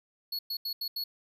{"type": "tone bursts at uneven times", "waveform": "square", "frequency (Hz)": 4364, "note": "C#8", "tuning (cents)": -28, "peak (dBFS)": -32, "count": 5, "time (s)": [[0.32, 0.39], [0.5, 0.57], [0.65, 0.73], [0.81, 0.88], [0.96, 1.04]], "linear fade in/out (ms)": 5, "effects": []}